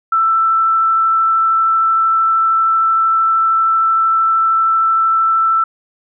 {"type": "tone with vibrato", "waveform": "sine", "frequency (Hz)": 1329, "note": "E6", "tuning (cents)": 14, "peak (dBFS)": -10, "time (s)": [0.12, 5.64], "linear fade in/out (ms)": 5, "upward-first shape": "triangle", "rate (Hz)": 13, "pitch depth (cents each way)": 9, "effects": []}